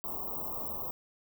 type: band-stop noise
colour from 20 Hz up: white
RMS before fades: -37 dBFS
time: 0.04-0.91 s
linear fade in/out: 0 ms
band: 1200 to 15000 Hz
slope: 96 dB/octave
effects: none